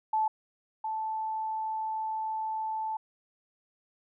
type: tone pair in turn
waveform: sine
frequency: 871 / 876.6 Hz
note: A5 / A5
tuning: -18 / -7 cents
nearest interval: unison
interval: 11 cents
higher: second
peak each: -24 / -30 dBFS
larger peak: first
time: 0.13-0.28 / 0.84-2.97 s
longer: second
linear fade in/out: 5 ms
effects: none